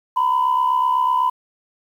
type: tone pair together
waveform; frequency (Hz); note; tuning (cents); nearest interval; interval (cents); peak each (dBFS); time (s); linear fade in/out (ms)
sine; 938 / 1006; A#5 / B5; +11 / +32; minor second; 121; -20 / -15; 0.16-1.3; 10
effects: tanh soft clip ceiling -10 dBFS + 8-bit